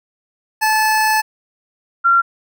25% pulse / sine tone pair in turn, 868 / 1374.4 Hz, A5 / F6, -24 / -28 cents, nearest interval minor sixth, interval 796 cents, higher second, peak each -9 dBFS, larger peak neither, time 0.61-1.22 / 2.04-2.22 s, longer first, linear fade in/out 20 ms, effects none

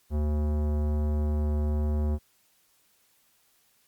sine tone with tanh clipping, 74.9 Hz, D2, 35 cents sharp, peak -26 dBFS, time 0.1-2.19 s, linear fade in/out 50 ms, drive 18 dB, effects white hiss -66 dBFS RMS until 3.87 s + Opus 48 kbps

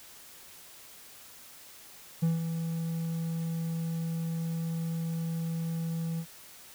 triangle tone with ADSR envelope, 164.81 Hz, E3, in tune, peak -20 dBFS, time 2.22-6.26 s, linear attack 12 ms, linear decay 160 ms, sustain -8 dB, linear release 73 ms, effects white hiss -51 dBFS RMS until 6.74 s

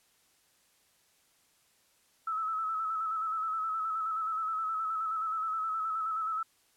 sine tone with vibrato, 1300 Hz, E6, 24 cents flat, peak -30 dBFS, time 2.27-6.43 s, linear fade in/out 5 ms, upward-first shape square, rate 9.5 Hz, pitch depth 32 cents each way, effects white hiss -68 dBFS RMS until 6.76 s + low-pass 12000 Hz 12 dB/octave

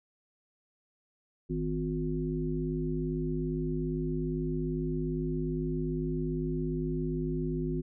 harmonic tone with a mistuned harmonic, 51.2 Hz, G#1, 24 cents flat, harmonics 1 / 3 / 5 / 7, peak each -37 / -33 / -35 / -35 dBFS, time 1.49-7.82 s, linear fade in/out 20 ms, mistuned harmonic 3, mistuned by +54 cents, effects none

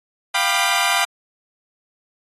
15% pulse chord, G dominant seventh, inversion third, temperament equal with one note detuned, 698.5 / 784 / 987.8 / 1198 Hz, F5 / G5 / B5 / D6, 0 / 0 / 0 / +34 cents, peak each -16 dBFS, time 0.34-1.05 s, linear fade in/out 10 ms, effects AAC 32 kbps

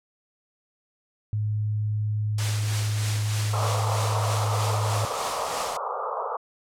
sine tone, 106.1 Hz, G#2, 38 cents sharp, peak -23 dBFS, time 1.33-5.05 s, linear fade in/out 0 ms
white noise with tremolo, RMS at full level -29 dBFS, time 2.38-5.77 s, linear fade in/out 5 ms, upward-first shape triangle, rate 3.2 Hz, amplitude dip 45%
white band-pass noise, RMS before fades -30 dBFS, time 3.53-6.37 s, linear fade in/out 5 ms, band 430 to 1300 Hz, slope 96 dB/octave
effects low-pass 8000 Hz 12 dB/octave

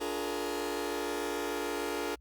sawtooth chord, Bb dominant seventh, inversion first, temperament just, 291.4 / 349.6 / 419.5 / 466.2 Hz, D4 / F4 / Ab4 / Bb4, -13 / +2 / +17 / 0 cents, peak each -35 / -35 / -33 / -34 dBFS, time 0-2.16 s, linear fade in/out 20 ms, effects added 60 Hz sine -55 dBFS peak until 2.2 s + Opus 48 kbps

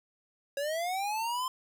square linear sweep, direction up, 549 to 1043 Hz, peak -31 dBFS, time 0.57-1.48 s, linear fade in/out 2 ms, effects 11-bit

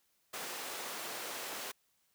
pink high-pass noise, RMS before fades -42 dBFS, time 0.33-1.72 s, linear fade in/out 10 ms, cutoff 460 Hz, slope 12 dB/octave, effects white hiss -75 dBFS RMS until 2.14 s

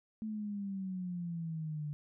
sine exponential sweep, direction down, 220 to 146.83 Hz, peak -36 dBFS, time 0.22-1.93 s, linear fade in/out 0 ms, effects none

